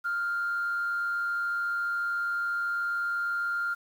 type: tone with frequency modulation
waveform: sine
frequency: 1396.9 Hz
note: F6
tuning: in tune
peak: -26 dBFS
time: 0.04-3.75 s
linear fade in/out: 20 ms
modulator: 108 Hz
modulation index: 0.32
effects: tanh soft clip ceiling -22 dBFS + 9-bit